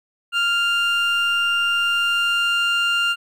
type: tone pair together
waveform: triangle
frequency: 1396.9 / 2794 Hz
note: F6 / F7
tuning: 0 / 0 cents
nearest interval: octave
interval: 1200 cents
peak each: -17 dBFS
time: 0.32-3.16 s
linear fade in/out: 50 ms
effects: tanh soft clip ceiling -12 dBFS